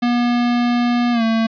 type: tone with pitch glide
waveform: square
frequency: 241.1 to 225 Hz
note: B3 to A3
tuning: -41 to +39 cents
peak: -15 dBFS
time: 0.02-1.47 s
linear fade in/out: 10 ms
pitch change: -120 cents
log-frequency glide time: 1.12-1.23 s
effects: resampled to 11025 Hz + 8-bit